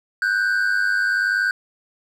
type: tone pair together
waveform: triangle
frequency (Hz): 1481.1 / 1582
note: F#6 / G6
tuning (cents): +1 / +15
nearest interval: minor second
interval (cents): 114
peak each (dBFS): -17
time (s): 0.22-1.51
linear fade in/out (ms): 2
effects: tanh soft clip ceiling -13 dBFS